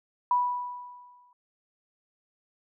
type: tone with exponential decay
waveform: sine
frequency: 983 Hz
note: B5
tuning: 8 cents flat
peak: -19 dBFS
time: 0.31-1.33 s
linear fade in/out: 2 ms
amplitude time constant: 220 ms
effects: none